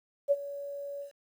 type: tone with ADSR envelope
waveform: sine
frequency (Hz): 566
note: C#5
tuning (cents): +36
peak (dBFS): -19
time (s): 0.28-1.12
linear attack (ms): 33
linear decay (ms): 39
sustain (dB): -17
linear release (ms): 110
effects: 10-bit